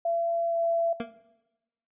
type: tone with pitch glide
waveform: sine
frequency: 676 to 671.7 Hz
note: E5 to E5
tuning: +43 to +32 cents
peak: -24 dBFS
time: 0.05-0.93 s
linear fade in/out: 5 ms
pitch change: -11 cents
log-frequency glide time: 0.48-0.55 s
type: tone with exponential decay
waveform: 25% pulse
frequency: 233.1 Hz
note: A#3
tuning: in tune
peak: -23 dBFS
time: 1-1.11 s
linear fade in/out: 2 ms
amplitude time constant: 23 ms
effects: noise-tail reverb RT60 1.0 s tail -17 dB re dry + resampled to 8000 Hz